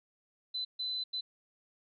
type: tone bursts at uneven times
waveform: sine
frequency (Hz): 4022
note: B7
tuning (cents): +31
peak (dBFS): -33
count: 3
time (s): 0.54-0.65 / 0.79-1.04 / 1.13-1.21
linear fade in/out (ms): 10
effects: none

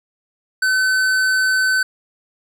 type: tone with hard clipping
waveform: triangle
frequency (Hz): 1521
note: F#6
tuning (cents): +47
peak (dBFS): -16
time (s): 0.62-1.83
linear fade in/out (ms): 5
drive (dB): 16
effects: none

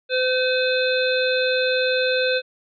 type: harmonic tone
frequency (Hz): 511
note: C5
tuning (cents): -41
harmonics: 1 / 3 / 5 / 7 / 8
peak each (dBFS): -20 / -25 / -27 / -28 / -29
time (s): 0.09-2.42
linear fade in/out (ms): 50
effects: none

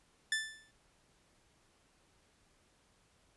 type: tone with exponential decay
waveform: sawtooth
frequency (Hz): 1760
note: A6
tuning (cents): 0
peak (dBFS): -25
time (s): 0.32-0.71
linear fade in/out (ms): 2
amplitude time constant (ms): 83
effects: pink hiss -70 dBFS RMS until 3.36 s + resampled to 24000 Hz

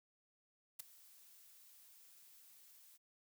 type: noise with ADSR envelope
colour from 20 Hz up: blue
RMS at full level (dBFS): -42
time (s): 0.79-2.98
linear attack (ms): 11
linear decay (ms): 6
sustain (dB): -21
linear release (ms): 27
effects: none

